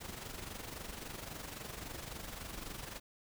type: noise with amplitude modulation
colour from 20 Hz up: pink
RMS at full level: -43 dBFS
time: 0-3 s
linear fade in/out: 20 ms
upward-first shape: sine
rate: 23.7 Hz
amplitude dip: 60%
effects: none